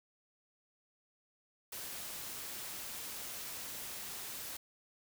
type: noise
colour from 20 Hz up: white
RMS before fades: -44 dBFS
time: 1.72-4.57 s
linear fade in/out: 5 ms
effects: none